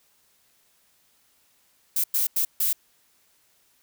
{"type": "noise bursts at uneven times", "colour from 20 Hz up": "violet", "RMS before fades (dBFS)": -23, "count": 4, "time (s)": [[1.96, 2.04], [2.14, 2.27], [2.36, 2.45], [2.6, 2.73]], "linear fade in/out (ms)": 5, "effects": ["white hiss -64 dBFS RMS until 3.82 s"]}